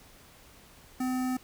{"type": "tone with notch filter", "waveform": "square", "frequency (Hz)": 255.3, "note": "C4", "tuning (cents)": -42, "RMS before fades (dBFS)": -30, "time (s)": [1, 1.37], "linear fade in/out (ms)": 5, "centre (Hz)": 3400, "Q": 0.9, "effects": ["pink hiss -55 dBFS RMS until 1.43 s"]}